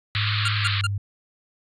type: band-pass noise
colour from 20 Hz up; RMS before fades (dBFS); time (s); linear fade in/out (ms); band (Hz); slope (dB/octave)
white; -27; 0.15-0.81; 0; 1100 to 4400; 96
type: tone with pitch glide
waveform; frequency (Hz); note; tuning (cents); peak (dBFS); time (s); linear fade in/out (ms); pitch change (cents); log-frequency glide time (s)
sine; 105 to 100.03; G#2 to G2; +19 to +36; -23; 0.15-0.98; 5; -83; 0.55-0.79
type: tone bursts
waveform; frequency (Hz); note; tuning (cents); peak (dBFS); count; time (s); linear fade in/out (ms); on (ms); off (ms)
25% pulse; 1396.9; F6; 0; -18; 3; 0.45-0.869; 5; 33; 160
effects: resampled to 22050 Hz